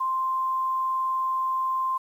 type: tone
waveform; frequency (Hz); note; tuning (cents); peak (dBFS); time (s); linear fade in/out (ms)
sine; 1046.5; C6; 0; -23; 0-1.98; 10
effects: 9-bit